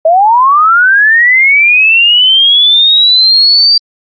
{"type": "linear sweep", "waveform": "sine", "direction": "up", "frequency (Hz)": [622.3, 4699], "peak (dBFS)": -3, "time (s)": [0.05, 3.78], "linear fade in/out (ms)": 5, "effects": ["Opus 48 kbps"]}